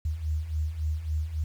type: beating tone pair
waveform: sine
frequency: 75 / 78.6 Hz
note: D2 / D#2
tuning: +37 / +18 cents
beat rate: 3.6 Hz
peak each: -33 / -28 dBFS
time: 0.05-1.44 s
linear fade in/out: 5 ms
effects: 9-bit